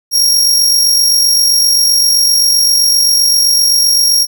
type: tone with amplitude modulation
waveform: sawtooth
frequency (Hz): 5588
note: F8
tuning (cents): 0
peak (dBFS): -3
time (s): 0.11-4.27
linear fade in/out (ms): 50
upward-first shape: sine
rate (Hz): 47.7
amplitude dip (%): 40
effects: none

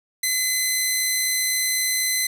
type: tone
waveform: 10% pulse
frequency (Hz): 2033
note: B6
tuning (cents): +50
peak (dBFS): -11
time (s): 0.23-2.27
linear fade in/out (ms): 5
effects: none

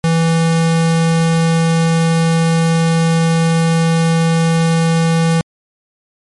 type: tone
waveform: square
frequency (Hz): 164.6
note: E3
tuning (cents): -2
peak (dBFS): -11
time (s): 0.04-5.41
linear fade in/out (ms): 0
effects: MP3 48 kbps

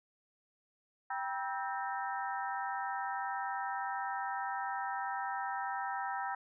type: harmonic tone with a mistuned harmonic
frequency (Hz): 261.6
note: C4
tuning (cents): 0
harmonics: 3 / 4 / 5 / 6 / 7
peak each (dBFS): -38 / -40 / -42 / -44 / -45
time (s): 1.1-6.35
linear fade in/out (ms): 5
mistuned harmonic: 4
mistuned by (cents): -140
effects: none

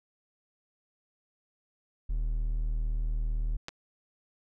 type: tone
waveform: triangle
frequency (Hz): 38.89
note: D#1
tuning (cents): 0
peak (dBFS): -25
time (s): 2.09-3.57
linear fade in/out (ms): 10
type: clicks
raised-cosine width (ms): 0.2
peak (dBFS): -19 / -29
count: 2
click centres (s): 3.684 / 3.69
effects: none

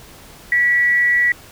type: tone with frequency modulation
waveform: sine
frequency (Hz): 1944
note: B6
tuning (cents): -28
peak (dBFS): -12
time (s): 0.52-1.32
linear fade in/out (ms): 2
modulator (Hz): 283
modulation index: 0.21
effects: pink hiss -42 dBFS RMS until 1.51 s

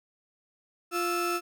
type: tone pair together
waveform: 35% pulse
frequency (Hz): 349.2 / 1318.4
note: F4 / E6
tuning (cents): 0 / 0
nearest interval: octave + major seventh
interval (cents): 2300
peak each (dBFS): -28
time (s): 0.91-1.41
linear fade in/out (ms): 50
effects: none

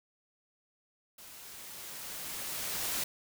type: noise with level ramp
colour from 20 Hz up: white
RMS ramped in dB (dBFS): -51 to -33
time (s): 1.18-3.04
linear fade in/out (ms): 5
effects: none

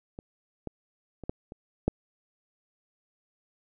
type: clicks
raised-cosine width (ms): 2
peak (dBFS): -26 / -21 / -27 / -17 / -28 / -10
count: 6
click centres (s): 0.189 / 0.673 / 1.237 / 1.295 / 1.521 / 1.88
effects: none

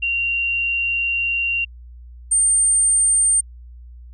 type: tone pair in turn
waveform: sine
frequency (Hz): 2763 / 8772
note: F7 / C#9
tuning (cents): -19 / -19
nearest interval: octave + minor sixth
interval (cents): 2000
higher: second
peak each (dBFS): -18 / -13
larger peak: second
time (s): 0.02-1.65 / 2.31-3.41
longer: first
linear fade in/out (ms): 10
effects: added 60 Hz sine -37 dBFS peak until 4.13 s

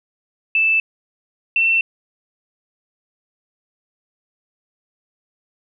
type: tone pair in turn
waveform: sine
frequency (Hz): 2639 / 2691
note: E7 / E7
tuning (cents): +1 / +35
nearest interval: unison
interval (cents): 34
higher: second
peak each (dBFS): -13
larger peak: neither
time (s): 0.55-0.8 / 1.56-1.81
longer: neither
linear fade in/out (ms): 2
effects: none

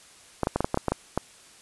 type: clicks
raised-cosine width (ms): 1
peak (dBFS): -9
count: 10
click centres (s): 0.433 / 0.471 / 0.56 / 0.606 / 0.645 / 0.744 / 0.774 / 0.883 / 0.92 / 1.176
effects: white hiss -52 dBFS RMS until 1.61 s + resampled to 24000 Hz

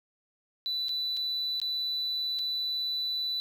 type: tone with dropouts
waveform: triangle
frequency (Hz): 3979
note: B7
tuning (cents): +12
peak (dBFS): -26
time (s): 0.66-3.4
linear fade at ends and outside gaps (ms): 0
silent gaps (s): 0.884-0.892 / 1.167-1.171 / 1.6-1.616 / 2.388-2.392
effects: tanh soft clip ceiling -25 dBFS + 10-bit

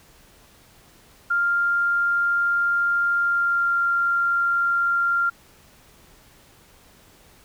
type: tone with pitch glide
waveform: sine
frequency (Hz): 1396.9 to 1388.1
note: F6 to F6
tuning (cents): 0 to -11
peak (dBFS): -18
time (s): 1.3-5.3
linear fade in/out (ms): 10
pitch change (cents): -11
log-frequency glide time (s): 3.17-3.78
effects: pink hiss -53 dBFS RMS until 7.44 s

